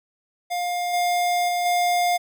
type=tone with level steps; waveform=square; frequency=707 Hz; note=F5; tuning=21 cents sharp; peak=-24 / -20 / -22 / -19 dBFS; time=0.5-2.18 s; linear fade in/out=20 ms; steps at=0.93 / 1.48 / 1.65 s; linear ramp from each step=10 ms; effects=none